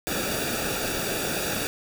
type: noise with comb filter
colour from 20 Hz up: pink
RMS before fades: -28 dBFS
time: 0.07-1.67 s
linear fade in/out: 0 ms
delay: 0.96 ms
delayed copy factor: -0.75
effects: none